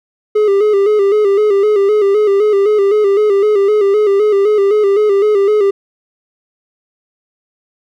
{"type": "tone with vibrato", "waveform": "triangle", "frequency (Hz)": 409.9, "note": "G#4", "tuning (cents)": -23, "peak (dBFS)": -6, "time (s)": [0.35, 5.71], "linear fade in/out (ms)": 10, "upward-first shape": "square", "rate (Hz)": 3.9, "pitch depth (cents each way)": 60, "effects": []}